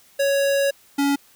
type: tone pair in turn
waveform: square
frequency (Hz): 556 / 281.4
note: C#5 / C#4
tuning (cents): +5 / +26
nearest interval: octave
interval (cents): 1179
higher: first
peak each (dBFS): -18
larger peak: neither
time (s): 0.19-0.71 / 0.98-1.16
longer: first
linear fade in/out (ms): 10
effects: white hiss -54 dBFS RMS until 1.35 s